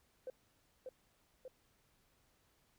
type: tone with echo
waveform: sine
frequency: 514 Hz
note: C5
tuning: 31 cents flat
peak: -40 dBFS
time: 0.27-0.3 s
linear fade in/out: 2 ms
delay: 590 ms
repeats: 2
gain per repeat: -3 dB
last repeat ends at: 1.48 s
effects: tanh soft clip ceiling -37 dBFS + pink hiss -74 dBFS RMS until 2.78 s